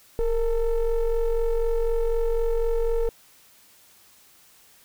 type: ring-modulated tone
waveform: triangle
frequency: 220 Hz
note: A3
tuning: in tune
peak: -15 dBFS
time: 0.19-3.09 s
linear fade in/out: 0 ms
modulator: 242 Hz
effects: white hiss -55 dBFS RMS until 4.84 s